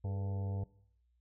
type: harmonic tone with a mistuned harmonic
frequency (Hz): 98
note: G2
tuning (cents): 0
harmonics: 1 / 2 / 3 / 4 / 5 / 6 / 7 / 8 / 9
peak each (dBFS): -34 / -47 / -54 / -52 / -51 / -58 / -55 / -61 / -58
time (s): 0.04-0.64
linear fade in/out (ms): 5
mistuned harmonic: 4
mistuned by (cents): +110
effects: noise-tail reverb RT60 0.6 s tail -19 dB re dry + added 60 Hz sine -70 dBFS peak until 1.2 s